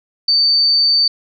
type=tone; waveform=sine; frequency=4575 Hz; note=D8; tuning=46 cents flat; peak=-10 dBFS; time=0.28-1.08 s; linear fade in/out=5 ms; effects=none